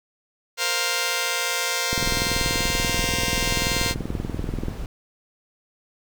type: chord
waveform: 5% pulse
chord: Bb suspended second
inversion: none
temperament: just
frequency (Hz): 466.2 / 524.4 / 699.2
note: Bb4 / C5 / F5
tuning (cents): 0 / +4 / +2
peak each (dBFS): -16 / -15 / -17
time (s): 0.57-3.95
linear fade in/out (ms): 50
type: click train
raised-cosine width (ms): 3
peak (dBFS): -14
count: 58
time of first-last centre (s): 1.93-4.684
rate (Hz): 20.7
type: noise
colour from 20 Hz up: brown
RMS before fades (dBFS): -31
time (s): 1.99-4.86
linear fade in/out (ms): 2
effects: none